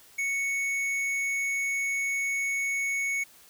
triangle tone with tanh clipping, 2217 Hz, C#7, in tune, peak -28 dBFS, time 0.18-3.24 s, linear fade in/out 10 ms, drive 15 dB, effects white hiss -55 dBFS RMS until 3.49 s

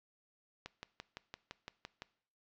click train, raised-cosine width 0.2 ms, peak -26 dBFS, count 9, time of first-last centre 0.66-2.021 s, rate 5.88 Hz, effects noise-tail reverb RT60 0.6 s tail -20 dB re dry + low-pass 5000 Hz 12 dB/octave

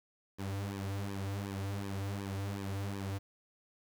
sawtooth tone with flanger, 98.8 Hz, G2, 14 cents sharp, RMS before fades -38 dBFS, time 0.38-3.19 s, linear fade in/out 20 ms, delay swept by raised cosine 1.4 to 4.9 ms, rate 2.7 Hz, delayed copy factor -1, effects 10-bit

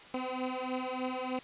15% pulse beating tone pair, 253.9 / 257.2 Hz, B3 / C4, +48 / -30 cents, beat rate 3.3 Hz, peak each -30 dBFS, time 0.14-1.39 s, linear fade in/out 2 ms, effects white hiss -51 dBFS RMS until 1.43 s + resampled to 8000 Hz

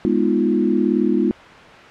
sine chord, F half-diminished seventh, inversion first, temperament equal, 207.7 / 246.9 / 311.1 / 349.2 Hz, Ab3 / Cb4 / Eb4 / F4, 0 / 0 / 0 / 0 cents, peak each -20 / -20 / -21 / -20 dBFS, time 0.05-1.31 s, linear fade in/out 0 ms, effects white hiss -39 dBFS RMS until 1.9 s + low-pass 2000 Hz 12 dB/octave

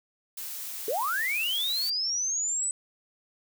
blue noise, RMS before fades -37 dBFS, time 0.37-1.9 s, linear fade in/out 5 ms
sine linear sweep, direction up, 401.5 to 8090 Hz, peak -26 dBFS, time 0.88-2.71 s, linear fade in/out 2 ms
effects none

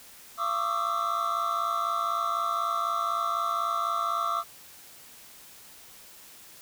triangle tone cluster, 682 / 1103 / 1159 / 1223 / 1329 Hz, F5 / C#6 / D6 / D#6 / E6, -41 / -9 / -23 / -30 / +14 cents, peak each -34 / -34 / -30 / -29 / -29 dBFS, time 0.37-4.44 s, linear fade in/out 50 ms, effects white hiss -50 dBFS RMS until 6.61 s

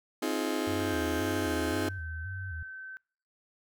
35% pulse chord, F minor seventh, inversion second, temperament just, 261.9 / 314.3 / 349.2 / 419.1 Hz, C4 / Eb4 / F4 / Ab4, +2 / +18 / 0 / +16 cents, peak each -33 / -31 / -35 / -34 dBFS, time 0.22-1.89 s, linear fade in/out 5 ms
sine tone with vibrato, 87.31 Hz, F2, in tune, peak -36 dBFS, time 0.67-2.63 s, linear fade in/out 5 ms, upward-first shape square, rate 1.9 Hz, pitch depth 140 cents each way
sine tone with pitch glide, 1568 to 1538.4 Hz, G6 to G6, 0 to -33 cents, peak -40 dBFS, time 0.8-2.97 s, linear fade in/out 0 ms, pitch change -33 cents, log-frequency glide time 1.03-2.2 s
effects noise-tail reverb RT60 0.5 s tail -26 dB re dry

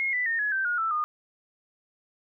sine tone with pitch steps, 2153 / 1985.7 / 1831.5 / 1689.2 / 1558 / 1437 / 1325.3 / 1222.4 Hz, C7 / B6 / A#6 / G#6 / G6 / F6 / E6 / D#6, +49 / +9 / -31 / +29 / -11 / +49 / +9 / -31 cents, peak -24 dBFS, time 0-1.04 s, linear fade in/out 0 ms, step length 130 ms, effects none

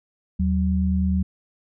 sine tone pair together, 78.5 / 187.73 Hz, D#2 / F#3, +16 / +25 cents, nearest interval octave + minor third, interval 1509 cents, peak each -21 dBFS, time 0.39-1.23 s, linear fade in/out 10 ms, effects none

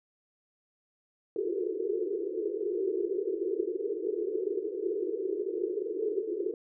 white band-pass noise, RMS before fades -32 dBFS, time 1.36-6.54 s, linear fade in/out 2 ms, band 340 to 450 Hz, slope 96 dB/octave, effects none

